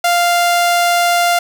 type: tone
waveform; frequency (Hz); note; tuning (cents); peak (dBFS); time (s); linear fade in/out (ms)
sawtooth; 697; F5; -4; -7; 0.04-1.39; 5
effects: none